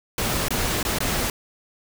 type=noise with dropouts; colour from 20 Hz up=pink; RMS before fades=-24 dBFS; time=0.18-1.3 s; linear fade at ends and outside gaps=2 ms; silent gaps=0.484-0.505 / 0.829-0.85 / 0.986-1.004 s; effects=none